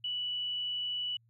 sine tone, 2956 Hz, F#7, 2 cents flat, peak -32 dBFS, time 0.04-1.17 s, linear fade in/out 5 ms, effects added 115 Hz sine -64 dBFS peak until 1.29 s

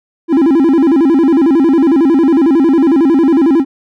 triangle tone with vibrato, 300 Hz, D4, 37 cents sharp, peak -4 dBFS, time 0.28-3.65 s, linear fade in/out 50 ms, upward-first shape square, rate 11 Hz, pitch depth 190 cents each way, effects none

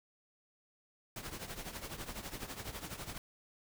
pink noise with tremolo, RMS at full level -41 dBFS, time 1.16-3.18 s, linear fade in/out 2 ms, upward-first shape triangle, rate 12 Hz, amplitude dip 80%, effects none

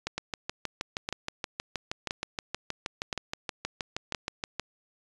two click trains, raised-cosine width 0.2 ms, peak -13 / -14 dBFS, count 5 / 29, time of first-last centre 0.07-4.147 / 0.18-4.596 s, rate 0.981 / 6.34 Hz, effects resampled to 22050 Hz

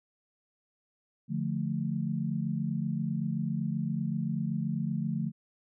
sine chord, D minor, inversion none, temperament equal, 146.83 / 174.61 / 220 Hz, D3 / F3 / A3, 0 / 0 / 0 cents, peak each -33 dBFS, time 1.28-5.32 s, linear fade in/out 50 ms, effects none

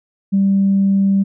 sine tone, 196 Hz, G3, in tune, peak -10 dBFS, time 0.32-1.24 s, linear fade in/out 20 ms, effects tanh soft clip ceiling -6 dBFS

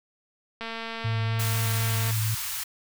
click train, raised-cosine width 0.3 ms, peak -19 dBFS, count 341, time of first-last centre 0.61-2.108 s, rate 227 Hz
sine tone with vibrato, 110 Hz, A2, in tune, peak -24 dBFS, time 1.04-2.35 s, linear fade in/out 10 ms, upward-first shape sine, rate 4 Hz, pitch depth 21 cents each way
white band-stop noise, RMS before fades -32 dBFS, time 1.39-2.64 s, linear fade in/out 10 ms, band 110 to 880 Hz, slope 48 dB/octave
effects none

